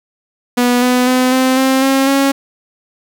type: tone with pitch steps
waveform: sawtooth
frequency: 244.9 / 249.6 / 254.4 / 259.3 / 264.3 / 269.4 / 274.6 Hz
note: B3 / B3 / C4 / C4 / C4 / C#4 / C#4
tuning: -14 / +19 / -48 / -15 / +18 / -49 / -16 cents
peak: -6 dBFS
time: 0.57-2.32 s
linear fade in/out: 10 ms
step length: 250 ms
effects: 8-bit